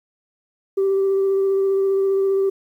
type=tone with vibrato; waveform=sine; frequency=389.3 Hz; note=G4; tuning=12 cents flat; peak=-14 dBFS; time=0.77-2.5 s; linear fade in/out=10 ms; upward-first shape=sine; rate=15 Hz; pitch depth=12 cents each way; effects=tanh soft clip ceiling -13 dBFS + 9-bit